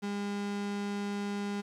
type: tone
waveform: 35% pulse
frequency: 202.7 Hz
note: G#3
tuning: 42 cents flat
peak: -31 dBFS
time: 0.02-1.62 s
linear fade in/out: 20 ms
effects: low-pass 7000 Hz 12 dB/octave + 10-bit